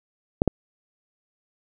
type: clicks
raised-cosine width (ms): 2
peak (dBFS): -4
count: 2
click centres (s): 0.419 / 0.477
effects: none